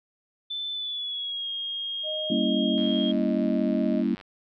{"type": "tone with pitch glide", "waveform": "sine", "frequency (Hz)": [3523, 3249], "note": ["A7", "G#7"], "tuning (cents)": [1, -39], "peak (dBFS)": -29, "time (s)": [0.5, 3.12], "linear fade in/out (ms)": 10, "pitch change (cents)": -140, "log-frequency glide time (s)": [0.72, 1.49]}
{"type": "tone", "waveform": "sine", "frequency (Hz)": 620, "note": "D#5", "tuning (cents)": -6, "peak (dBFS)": -31, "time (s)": [2.03, 4.04], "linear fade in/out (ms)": 50}
{"type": "chord", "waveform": "sine", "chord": "G diminished seventh", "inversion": "none", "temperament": "equal with one note detuned", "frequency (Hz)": [196, 232.4, 277.2, 329.6], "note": ["G3", "Bb3", "Db4", "Fb4"], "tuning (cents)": [0, -5, 0, 0], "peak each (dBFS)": [-28, -26, -28, -29], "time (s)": [2.3, 4.15], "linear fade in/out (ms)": 5}
{"type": "click train", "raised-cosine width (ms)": 0.3, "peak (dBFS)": -30, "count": 138, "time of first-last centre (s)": [2.78, 4.212], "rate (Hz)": 95.7}
{"effects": []}